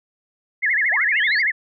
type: tone with vibrato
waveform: sine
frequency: 1906 Hz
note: A#6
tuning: 38 cents sharp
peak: -16 dBFS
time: 0.62-1.52 s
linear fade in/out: 20 ms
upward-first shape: sine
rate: 13 Hz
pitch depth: 230 cents each way
type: linear sweep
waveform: sine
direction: up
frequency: 547 to 4855 Hz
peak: -26 dBFS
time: 0.91-1.42 s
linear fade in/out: 20 ms
effects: none